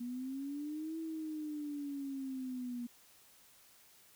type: linear two-way sweep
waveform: sine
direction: up then down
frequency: 238.4 to 325.3 to 238.4 Hz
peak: -38 dBFS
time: 0-2.87 s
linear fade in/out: 10 ms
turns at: 0.98 s
effects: white hiss -63 dBFS RMS until 4.15 s